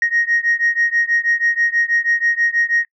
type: beating tone pair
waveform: sine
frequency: 1869 / 1875.2 Hz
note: A#6 / A#6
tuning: +4 / +10 cents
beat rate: 6.2 Hz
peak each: -16 / -17 dBFS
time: 0.02-2.85 s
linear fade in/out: 2 ms
effects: noise-tail reverb RT60 0.1 s tail -26 dB re dry + tanh soft clip ceiling -8 dBFS